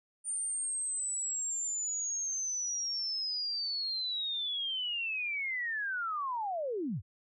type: linear sweep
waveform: sine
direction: down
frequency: 9090 to 70.9 Hz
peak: -32 dBFS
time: 0.24-7.02 s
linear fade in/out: 50 ms
effects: none